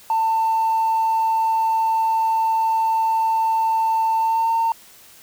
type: tone with pitch glide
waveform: triangle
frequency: 894 to 909.6 Hz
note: A5 to A#5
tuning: +27 to -43 cents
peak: -13 dBFS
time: 0.1-4.72 s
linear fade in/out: 2 ms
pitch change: +30 cents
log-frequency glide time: 4.17-4.53 s
effects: tanh soft clip ceiling -13 dBFS + white hiss -47 dBFS RMS until 5.22 s